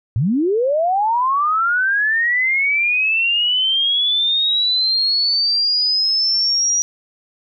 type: linear sweep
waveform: sine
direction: up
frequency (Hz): 97 to 5790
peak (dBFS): -14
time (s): 0.16-6.82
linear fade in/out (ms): 0
effects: none